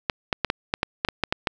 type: clicks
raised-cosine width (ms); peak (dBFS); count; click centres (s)
0.3; -5; 11; 0.098 / 0.328 / 0.447 / 0.501 / 0.739 / 0.831 / 1.049 / 1.087 / 1.237 / 1.325 / 1.472
effects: none